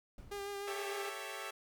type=noise with exponential decay; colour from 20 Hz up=brown; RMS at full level=-48 dBFS; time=0.18-0.92 s; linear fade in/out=2 ms; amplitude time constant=160 ms
type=tone with vibrato; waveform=sawtooth; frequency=402.1 Hz; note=G4; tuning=44 cents sharp; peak=-36 dBFS; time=0.31-1.1 s; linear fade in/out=10 ms; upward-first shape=sine; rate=6.6 Hz; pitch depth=19 cents each way
type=chord; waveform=10% pulse; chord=A dominant seventh; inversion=third; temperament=equal with one note detuned; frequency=392 / 440 / 554.4 / 661.2 Hz; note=G4 / A4 / C#5 / E5; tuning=0 / 0 / 0 / +5 cents; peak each=-39 dBFS; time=0.67-1.51 s; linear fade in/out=10 ms
effects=none